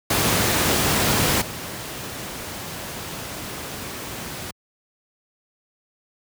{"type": "noise with level steps", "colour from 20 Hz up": "pink", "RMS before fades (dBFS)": [-19, -32], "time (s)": [0.1, 4.51], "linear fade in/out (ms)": 5, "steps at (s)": 1.41, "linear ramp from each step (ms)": 10, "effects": ["high-pass 80 Hz 12 dB/octave"]}